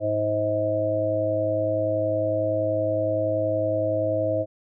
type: harmonic tone with a mistuned harmonic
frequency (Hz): 105.2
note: G#2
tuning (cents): +23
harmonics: 1 / 3 / 5 / 6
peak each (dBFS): -30 / -30 / -26 / -24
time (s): 0-4.46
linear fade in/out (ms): 50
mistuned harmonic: 6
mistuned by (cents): +15
effects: none